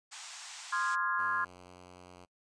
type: band-pass noise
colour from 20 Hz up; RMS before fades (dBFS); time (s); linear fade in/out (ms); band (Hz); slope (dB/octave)
white; -47; 0.11-0.96; 20; 730 to 8300; 48
type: chord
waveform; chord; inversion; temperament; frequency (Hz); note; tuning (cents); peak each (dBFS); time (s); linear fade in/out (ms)
sine; F minor seventh; second; equal with one note detuned; 1046.5 / 1219.6 / 1396.9 / 1661.2; C6 / Eb6 / F6 / Ab6; 0 / -35 / 0 / 0; -33 / -38 / -35 / -34; 0.72-1.45; 10
type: tone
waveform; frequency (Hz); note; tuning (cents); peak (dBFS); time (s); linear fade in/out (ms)
5% pulse; 89.9; F#2; -49; -40; 1.18-2.26; 20
effects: noise-tail reverb RT60 0.1 s tail -26 dB re dry + resampled to 22050 Hz